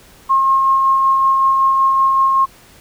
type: tone with tremolo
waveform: sine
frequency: 1074 Hz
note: C6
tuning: 45 cents sharp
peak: -9 dBFS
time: 0.29-2.46 s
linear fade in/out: 20 ms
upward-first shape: sine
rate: 5.3 Hz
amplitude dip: 25%
effects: pink hiss -45 dBFS RMS until 2.8 s